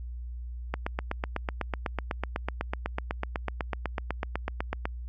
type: click train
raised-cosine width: 0.5 ms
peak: -14 dBFS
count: 34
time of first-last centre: 0.74-4.855 s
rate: 8.02 Hz
effects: added 60 Hz sine -35 dBFS peak until 5.08 s